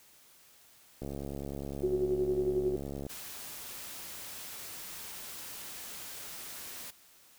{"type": "click train", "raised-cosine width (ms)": 2, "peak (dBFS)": -26, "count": 144, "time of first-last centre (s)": [1.02, 3.066], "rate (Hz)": 69.9}
{"type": "tone with tremolo", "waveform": "sine", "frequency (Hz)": 370, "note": "F#4", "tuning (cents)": 0, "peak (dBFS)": -25, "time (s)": [1.83, 2.76], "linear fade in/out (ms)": 5, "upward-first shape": "sine", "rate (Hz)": 11, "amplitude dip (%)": 60}
{"type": "noise", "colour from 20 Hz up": "white", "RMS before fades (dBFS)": -44, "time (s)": [3.09, 6.91], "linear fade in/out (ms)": 10}
{"effects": ["white hiss -60 dBFS RMS until 7.38 s"]}